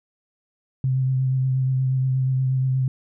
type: tone with vibrato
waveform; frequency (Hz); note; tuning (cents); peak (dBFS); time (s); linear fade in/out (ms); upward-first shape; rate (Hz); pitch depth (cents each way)
sine; 130.81; C3; 0; -18; 0.84-2.88; 2; triangle; 8.4; 24
effects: none